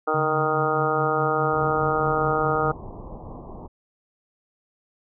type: harmonic tone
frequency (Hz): 155.56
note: D#3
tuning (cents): 0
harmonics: 2 / 3 / 4 / 5 / 6 / 7 / 8 / 9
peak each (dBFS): -32 / -25 / -30 / -27 / -33 / -36 / -25 / -31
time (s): 0.07-2.72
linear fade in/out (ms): 10
type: tone with tremolo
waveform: triangle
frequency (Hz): 143.4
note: D3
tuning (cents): -41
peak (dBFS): -24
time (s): 0.14-2.72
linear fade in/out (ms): 5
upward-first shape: sine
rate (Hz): 4.8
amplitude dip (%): 65
type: low-pass noise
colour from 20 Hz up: pink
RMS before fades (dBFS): -38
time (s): 1.52-3.68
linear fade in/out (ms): 20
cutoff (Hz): 1100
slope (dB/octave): 96
effects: none